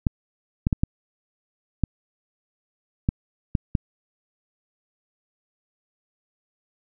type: clicks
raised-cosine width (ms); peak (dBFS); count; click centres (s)
5; -7; 8; 0.068 / 0.669 / 0.728 / 0.835 / 1.837 / 3.089 / 3.552 / 3.752
effects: none